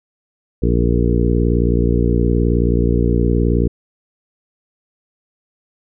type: harmonic tone with a mistuned harmonic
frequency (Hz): 59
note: A#1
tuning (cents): +22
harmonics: 1 / 2 / 3 / 4 / 5 / 6 / 7 / 8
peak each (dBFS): -16 / -19 / -21 / -22 / -23 / -24 / -24 / -25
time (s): 0.62-3.68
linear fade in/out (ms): 10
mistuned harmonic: 8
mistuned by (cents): -26
effects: none